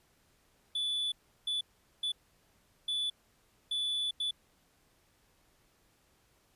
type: tone bursts at uneven times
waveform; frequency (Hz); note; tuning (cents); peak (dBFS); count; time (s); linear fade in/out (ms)
triangle; 3465; A7; -27; -29; 6; 0.75-1.12 / 1.47-1.61 / 2.03-2.12 / 2.88-3.1 / 3.71-4.11 / 4.2-4.31; 5
effects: pink hiss -69 dBFS RMS until 6.55 s + resampled to 32000 Hz